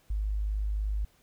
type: tone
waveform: sine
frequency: 51.7 Hz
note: G#1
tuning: 7 cents flat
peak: -27 dBFS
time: 0.1-1.05 s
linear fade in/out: 5 ms
effects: pink hiss -65 dBFS RMS until 1.22 s